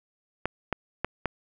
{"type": "clicks", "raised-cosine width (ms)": 0.5, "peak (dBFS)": -11, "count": 4, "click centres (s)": [0.456, 0.727, 1.046, 1.257], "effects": []}